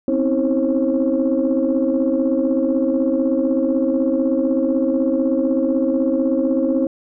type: tone cluster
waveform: sine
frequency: 255 / 271 / 322 / 536 Hz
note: C4 / C#4 / E4 / C5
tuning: -44 / -39 / -41 / +42 cents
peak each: -20 dBFS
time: 0.08-6.87 s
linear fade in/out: 2 ms
effects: tanh soft clip ceiling -8 dBFS